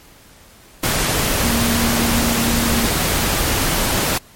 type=tone in noise; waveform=sine; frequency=233.1 Hz; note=A#3; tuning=in tune; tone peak=-19 dBFS; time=1.43-2.87 s; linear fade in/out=5 ms; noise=pink; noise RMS=-18 dBFS; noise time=0.83-4.18 s; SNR=-4 dB; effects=pink hiss -46 dBFS RMS until 4.35 s + MP3 64 kbps